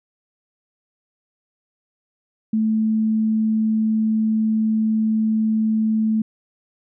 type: tone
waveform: sine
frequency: 219 Hz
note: A3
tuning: 8 cents flat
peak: -16 dBFS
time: 2.53-6.22 s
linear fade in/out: 5 ms
effects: none